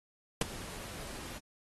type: noise with ADSR envelope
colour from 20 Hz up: pink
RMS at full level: -26 dBFS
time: 0.41-1.39 s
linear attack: 5 ms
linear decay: 14 ms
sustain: -19 dB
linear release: 14 ms
effects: AAC 32 kbps